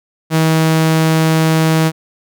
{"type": "tone", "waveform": "sawtooth", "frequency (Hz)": 160, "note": "D#3", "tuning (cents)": 49, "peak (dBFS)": -6, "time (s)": [0.3, 1.92], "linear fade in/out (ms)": 50, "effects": []}